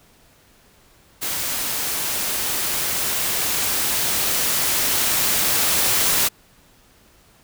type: noise with level ramp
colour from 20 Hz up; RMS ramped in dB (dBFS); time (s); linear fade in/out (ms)
white; -25 to -18; 1.21-6.29; 20
effects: pink hiss -54 dBFS RMS until 7.43 s